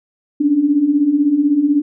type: beating tone pair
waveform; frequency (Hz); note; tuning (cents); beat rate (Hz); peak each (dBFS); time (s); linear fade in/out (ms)
sine; 277.2 / 293.2; C#4 / D4; 0 / -3; 16; -18 / -12; 0.4-1.82; 10
effects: none